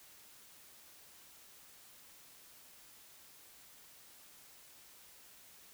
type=silence; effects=white hiss -59 dBFS RMS until 5.73 s